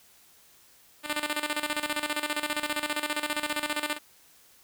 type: tone with tremolo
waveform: 5% pulse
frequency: 298.8 Hz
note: D4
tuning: 30 cents sharp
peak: -15 dBFS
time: 1.03-3.99 s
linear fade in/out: 50 ms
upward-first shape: square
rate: 15 Hz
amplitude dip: 75%
effects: white hiss -58 dBFS RMS until 4.63 s